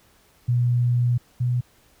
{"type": "tone pair in turn", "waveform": "sine", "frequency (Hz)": [121.7, 123.19], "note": ["B2", "B2"], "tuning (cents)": [-25, -4], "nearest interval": "unison", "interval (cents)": 21, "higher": "second", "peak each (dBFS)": [-17, -19], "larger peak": "first", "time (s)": [[0.48, 1.18], [1.4, 1.61]], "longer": "first", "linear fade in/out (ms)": 10, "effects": ["pink hiss -58 dBFS RMS until 2 s"]}